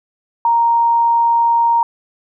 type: tone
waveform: sine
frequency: 932.3 Hz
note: A#5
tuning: in tune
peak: -10 dBFS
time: 0.45-1.83 s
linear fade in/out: 2 ms
effects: none